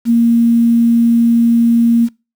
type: tone with quantisation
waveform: sine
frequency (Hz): 233.1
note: A#3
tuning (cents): 0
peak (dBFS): -7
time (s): 0.05-2.09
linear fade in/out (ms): 50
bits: 6
effects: noise-tail reverb RT60 0.3 s tail -25 dB re dry